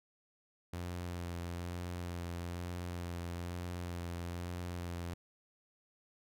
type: tone with vibrato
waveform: sawtooth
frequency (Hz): 87.31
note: F2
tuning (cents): 0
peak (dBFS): -35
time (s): 0.73-5.14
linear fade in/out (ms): 5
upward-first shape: sine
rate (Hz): 1.1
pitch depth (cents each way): 20
effects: none